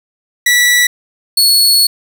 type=tone pair in turn; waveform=sawtooth; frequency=1953 / 4384 Hz; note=B6 / C#8; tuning=-20 / -20 cents; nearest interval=octave + major second; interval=1400 cents; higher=second; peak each=-4 dBFS; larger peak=neither; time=0.46-0.87 / 1.37-1.87 s; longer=second; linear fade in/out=5 ms; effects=none